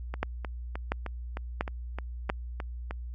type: two click trains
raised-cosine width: 0.5 ms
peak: -12 / -20 dBFS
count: 4 / 10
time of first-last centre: 0.23-2.299 / 0.14-2.909 s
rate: 1.45 / 3.25 Hz
effects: added 60 Hz sine -35 dBFS peak until 3.14 s + MP3 64 kbps